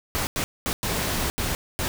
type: noise bursts at uneven times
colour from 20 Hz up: pink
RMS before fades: -26 dBFS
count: 6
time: 0.15-0.27 / 0.36-0.44 / 0.66-0.73 / 0.83-1.3 / 1.38-1.55 / 1.79-1.88 s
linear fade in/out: 0 ms
effects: none